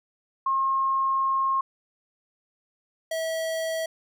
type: tone pair in turn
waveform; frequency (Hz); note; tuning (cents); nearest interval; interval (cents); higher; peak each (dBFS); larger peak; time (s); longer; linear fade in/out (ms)
sine / square; 1074 / 648.1; C6 / E5; +45 / -30; major sixth; 875; first; -21 / -27; first; 0.46-1.61 / 3.11-3.86; first; 5
effects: none